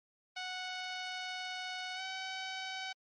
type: tone with pitch glide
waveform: 10% pulse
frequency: 738 to 758.3 Hz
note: F#5 to F#5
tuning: -5 to +42 cents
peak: -30 dBFS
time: 0.36-2.93 s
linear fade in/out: 10 ms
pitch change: +47 cents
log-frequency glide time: 1.95-2.01 s
effects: MP3 32 kbps